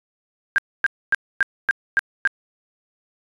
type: tone bursts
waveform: sine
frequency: 1600 Hz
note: G6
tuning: 35 cents sharp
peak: -13 dBFS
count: 7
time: 0.56-2.274 s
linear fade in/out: 0 ms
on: 22 ms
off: 260 ms
effects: resampled to 22050 Hz